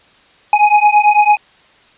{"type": "beating tone pair", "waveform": "square", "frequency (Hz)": [830.6, 839.6], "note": ["G#5", "G#5"], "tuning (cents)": [0, 19], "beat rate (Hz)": 9, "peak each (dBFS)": -11, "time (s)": [0.53, 1.37], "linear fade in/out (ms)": 2, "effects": ["white hiss -48 dBFS RMS until 1.97 s", "resampled to 8000 Hz"]}